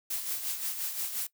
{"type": "noise with tremolo", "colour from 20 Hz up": "blue", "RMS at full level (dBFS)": -32, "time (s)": [0.1, 1.27], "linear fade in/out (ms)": 5, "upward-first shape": "sine", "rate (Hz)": 5.7, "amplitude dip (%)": 55, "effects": ["noise-tail reverb RT60 0.1 s tail -19 dB re dry"]}